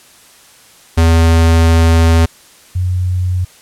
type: tone pair in turn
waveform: square / sine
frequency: 82.41 / 90.94 Hz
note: E2 / F#2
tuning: 0 / -29 cents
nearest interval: major second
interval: 171 cents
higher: second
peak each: -7 / -12 dBFS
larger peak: first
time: 0.97-2.26 / 2.75-3.45 s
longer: first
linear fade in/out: 10 ms
effects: white hiss -43 dBFS RMS until 3.61 s + low-pass 11000 Hz 12 dB/octave